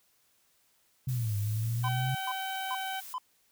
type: linear two-way sweep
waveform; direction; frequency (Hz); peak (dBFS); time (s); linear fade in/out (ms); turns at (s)
sine; down then up; 131.7 to 101.5 to 131.7; -28; 1.07-2.15; 5; 1.36
type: noise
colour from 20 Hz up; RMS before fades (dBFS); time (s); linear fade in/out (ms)
blue; -45; 1.08-3.14; 10
type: harmonic tone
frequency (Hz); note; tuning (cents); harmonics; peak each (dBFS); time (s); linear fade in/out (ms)
766; G5; -40; 1 / 2 / 3 / 4 / 5; -35 / -39 / -45 / -42 / -49; 1.83-3.01; 20
type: tone bursts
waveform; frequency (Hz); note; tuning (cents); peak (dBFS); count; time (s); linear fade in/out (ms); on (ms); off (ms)
triangle; 1014; B5; +45; -30; 4; 1.84-3.182; 2; 43; 390
effects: white hiss -69 dBFS RMS until 3.51 s